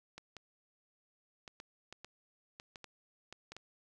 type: clicks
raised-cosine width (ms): 0.2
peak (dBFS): -30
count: 12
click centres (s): 0.18 / 0.367 / 1.478 / 1.601 / 1.926 / 2.046 / 2.599 / 2.758 / 2.843 / 3.326 / 3.52 / 3.566
effects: none